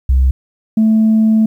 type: tone pair in turn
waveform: sine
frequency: 65.41 / 219.6 Hz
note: C2 / A3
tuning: 0 / -3 cents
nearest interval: octave + major sixth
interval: 2097 cents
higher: second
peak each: -6 dBFS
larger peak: neither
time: 0.09-0.31 / 0.77-1.46 s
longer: second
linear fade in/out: 5 ms
effects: tanh soft clip ceiling -5 dBFS + 8-bit